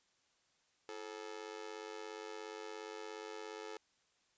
sawtooth tone with amplitude modulation, 432.2 Hz, A4, 31 cents flat, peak -37 dBFS, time 0.89-3.77 s, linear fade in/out 0 ms, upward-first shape sine, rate 97.1 Hz, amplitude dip 95%, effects white hiss -75 dBFS RMS until 4.37 s + resampled to 16000 Hz

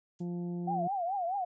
violet noise with exponential decay, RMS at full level -50 dBFS, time 0.19-0.3 s, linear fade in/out 2 ms, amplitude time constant 23 ms
harmonic tone, 174.7 Hz, F3, 1 cent sharp, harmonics 1 / 2 / 3 / 4 / 5, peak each -34 / -41 / -56 / -54 / -60 dBFS, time 0.2-0.88 s, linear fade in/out 10 ms
sine tone with vibrato, 740 Hz, F#5, in tune, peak -30 dBFS, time 0.67-1.45 s, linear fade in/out 10 ms, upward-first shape triangle, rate 4.7 Hz, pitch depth 190 cents each way
effects resampled to 16000 Hz

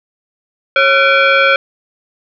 sine tone with frequency modulation, 410 Hz, G#4, 22 cents flat, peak -7 dBFS, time 0.76-1.56 s, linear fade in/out 2 ms, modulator 957 Hz, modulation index 2.5, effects none

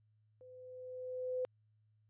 sine tone with level ramp, 507 Hz, B4, 45 cents sharp, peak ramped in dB -54 to -33 dBFS, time 0.41-1.45 s, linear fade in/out 0 ms, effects added 107 Hz sine -69 dBFS peak until 2.09 s + resampled to 8000 Hz

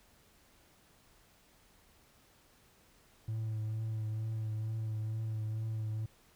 triangle tone with vibrato, 109.7 Hz, A2, 5 cents flat, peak -31 dBFS, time 3.28-6.06 s, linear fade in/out 5 ms, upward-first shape triangle, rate 2.2 Hz, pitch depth 28 cents each way, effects tanh soft clip ceiling -28 dBFS + pink hiss -65 dBFS RMS until 6.35 s

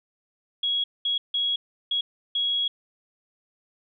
sine tone bursts at uneven times, 3322 Hz, G#7, in tune, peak -22 dBFS, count 5, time 0.63-0.84 / 1.05-1.18 / 1.34-1.56 / 1.91-2.01 / 2.35-2.68 s, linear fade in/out 5 ms, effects none

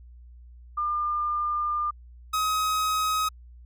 sine / 45% pulse tone pair in turn, 1202 / 1266.4 Hz, D6 / D#6, +40 / +30 cents, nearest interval minor second, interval 90 cents, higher second, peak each -24 / -23 dBFS, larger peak second, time 0.77-1.91 / 2.33-3.29 s, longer first, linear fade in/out 10 ms, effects added 60 Hz sine -45 dBFS peak until 3.65 s

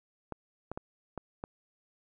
clicks, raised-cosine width 1 ms, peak -23 dBFS, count 5, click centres 0.323 / 0.716 / 0.775 / 1.177 / 1.439 s, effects none

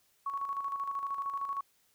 sine tone with tremolo, 1112 Hz, C#6, 5 cents sharp, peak -31 dBFS, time 0.26-1.61 s, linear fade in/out 5 ms, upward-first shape square, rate 13 Hz, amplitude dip 50%, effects white hiss -70 dBFS RMS until 1.94 s

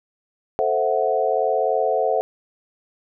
sine chord, F# half-diminished seventh, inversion first, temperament equal, 440 / 523.3 / 659.3 / 740 Hz, A4 / C5 / E5 / F#5, 0 / 0 / 0 / 0 cents, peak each -23 dBFS, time 0.59-2.21 s, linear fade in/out 0 ms, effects none

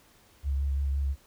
sine tone with vibrato, 69.3 Hz, C#2, in tune, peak -25 dBFS, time 0.43-1.16 s, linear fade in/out 50 ms, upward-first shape sine, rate 5.8 Hz, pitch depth 24 cents each way, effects pink hiss -60 dBFS RMS until 1.26 s

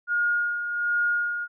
sine tone with tremolo, 1428 Hz, F6, 38 cents sharp, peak -20 dBFS, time 0.07-1.48 s, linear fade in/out 50 ms, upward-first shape sine, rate 1.3 Hz, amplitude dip 55%, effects none

